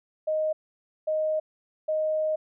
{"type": "tone bursts at uneven times", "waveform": "sine", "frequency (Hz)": 622.3, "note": "D#5", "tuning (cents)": 0, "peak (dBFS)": -23, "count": 3, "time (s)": [[0.27, 0.53], [1.07, 1.4], [1.88, 2.36]], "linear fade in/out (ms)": 10, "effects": []}